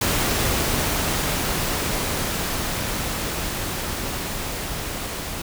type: noise with level ramp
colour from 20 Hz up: pink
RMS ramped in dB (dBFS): -21 to -30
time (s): 0.01-5.42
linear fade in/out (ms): 5
effects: none